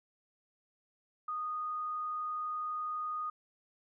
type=tone; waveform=sine; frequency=1236 Hz; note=D#6; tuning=12 cents flat; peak=-34 dBFS; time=1.28-3.3 s; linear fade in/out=5 ms; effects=none

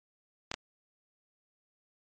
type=clicks; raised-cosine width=0.2 ms; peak=-15 dBFS; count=2; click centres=0.515 / 0.541 s; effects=MP3 32 kbps

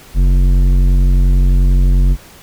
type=tone with tanh clipping; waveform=triangle; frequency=45.72 Hz; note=F#1; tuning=20 cents flat; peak=-9 dBFS; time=0.14-2.17 s; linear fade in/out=50 ms; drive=16 dB; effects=pink hiss -40 dBFS RMS until 2.42 s

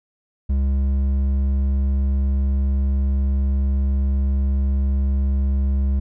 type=tone with hard clipping; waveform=sine; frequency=67.9 Hz; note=C#2; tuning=35 cents flat; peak=-18 dBFS; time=0.49-6 s; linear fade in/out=10 ms; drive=6 dB; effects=none

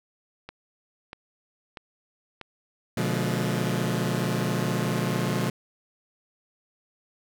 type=click train; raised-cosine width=0.3 ms; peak=-22 dBFS; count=6; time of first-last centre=0.49-3.695 s; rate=1.56 Hz
type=chord; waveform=sawtooth; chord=B diminished seventh; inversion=none; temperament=just; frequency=123.47 / 148.16 / 177.8 / 213.4 Hz; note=B2 / D3 / F3 / Ab3; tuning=0 / +16 / +31 / +47 cents; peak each=-25 / -27 / -25 / -27 dBFS; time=2.97-5.5 s; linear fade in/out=5 ms
effects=none

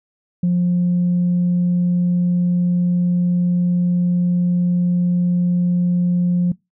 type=tone; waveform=sine; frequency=176.9 Hz; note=F3; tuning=23 cents sharp; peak=-12 dBFS; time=0.43-6.52 s; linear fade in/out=5 ms; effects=noise-tail reverb RT60 0.2 s tail -23 dB re dry + tanh soft clip ceiling -11 dBFS

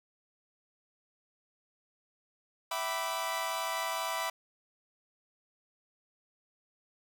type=chord; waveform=sawtooth; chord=E minor seventh; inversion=none; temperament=equal with one note detuned; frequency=659.3 / 763.9 / 987.8 / 1174.7 Hz; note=E5 / G5 / B5 / D6; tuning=0 / -45 / 0 / 0 cents; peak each=-34 / -37 / -32 / -35 dBFS; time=2.71-4.3 s; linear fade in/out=5 ms; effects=9-bit

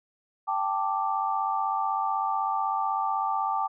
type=chord; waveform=sine; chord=G suspended second; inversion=none; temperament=equal; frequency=784 / 880 / 1174.7 Hz; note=G5 / A5 / D6; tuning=0 / 0 / 0 cents; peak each=-29 dBFS; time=0.47-3.68 s; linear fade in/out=20 ms; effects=none

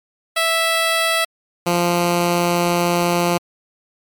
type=tone pair in turn; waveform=10% pulse; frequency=658 / 173.91 Hz; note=E5 / F3; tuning=-3 / -7 cents; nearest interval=octave + major seventh; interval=2304 cents; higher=first; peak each=-7 dBFS; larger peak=neither; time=0.36-1.25 / 1.66-3.38 s; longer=second; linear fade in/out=10 ms; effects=MP3 96 kbps

